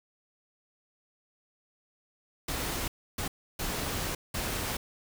pink noise bursts at uneven times, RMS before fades -33 dBFS, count 4, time 2.48-2.88 / 3.18-3.28 / 3.59-4.15 / 4.34-4.77 s, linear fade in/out 5 ms, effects none

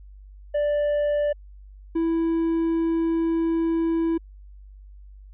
triangle tone pair in turn, 587.3 / 329.6 Hz, D5 / E4, 0 / 0 cents, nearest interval minor seventh, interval 1000 cents, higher first, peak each -18 dBFS, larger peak neither, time 0.54-1.33 / 1.95-4.18 s, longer second, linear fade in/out 10 ms, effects added 49 Hz sine -42 dBFS peak until 5.33 s + resampled to 8000 Hz

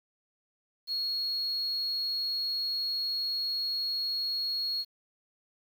sine tone, 4313 Hz, C#8, 48 cents flat, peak -27 dBFS, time 0.87-4.85 s, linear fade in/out 50 ms, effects tanh soft clip ceiling -27 dBFS + 9-bit

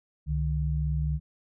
sine tone pair together, 67.4 / 151.3 Hz, C#2 / D#3, -48 / -48 cents, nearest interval octave + major second, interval 1400 cents, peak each -27 / -28 dBFS, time 0.26-1.2 s, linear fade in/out 50 ms, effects none

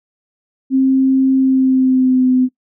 sine tone with pitch glide, 265 to 255.1 Hz, C4 to C4, +22 to -44 cents, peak -9 dBFS, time 0.7-2.49 s, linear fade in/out 50 ms, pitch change -66 cents, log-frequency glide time 1.36-2.29 s, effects noise-tail reverb RT60 0.1 s tail -20 dB re dry

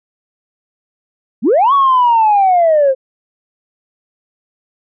sine linear two-way sweep, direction up then down, 174.61 to 1133 to 514 Hz, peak -6 dBFS, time 1.42-2.95 s, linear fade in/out 50 ms, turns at 1.73 s, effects tanh soft clip ceiling -4 dBFS

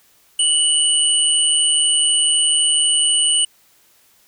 sine tone pair together, 2949 / 8924 Hz, F#7 / C#9, -6 / +11 cents, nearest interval octave + perfect fifth, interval 1917 cents, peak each -16 dBFS, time 0.39-3.45 s, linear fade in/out 5 ms, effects white hiss -55 dBFS RMS until 4.27 s

